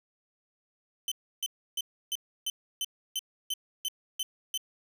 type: tone bursts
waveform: sawtooth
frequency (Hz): 3060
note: G7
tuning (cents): -42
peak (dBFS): -26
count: 11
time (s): 1.08-4.576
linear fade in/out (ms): 2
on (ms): 36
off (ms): 310
effects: none